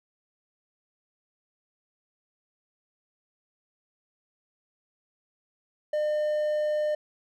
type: tone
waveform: triangle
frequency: 604 Hz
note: D5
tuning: 48 cents sharp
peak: -22 dBFS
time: 5.93-6.95 s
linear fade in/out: 5 ms
effects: none